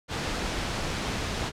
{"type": "noise", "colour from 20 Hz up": "pink", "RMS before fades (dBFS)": -30, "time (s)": [0.08, 1.52], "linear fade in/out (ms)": 50, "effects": ["low-pass 6000 Hz 12 dB/octave"]}